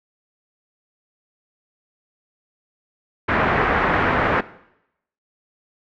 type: low-pass noise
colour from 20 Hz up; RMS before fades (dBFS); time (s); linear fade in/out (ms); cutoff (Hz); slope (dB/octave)
white; -19; 3.28-4.41; 10; 1800; 24
effects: noise-tail reverb RT60 0.8 s tail -18 dB re dry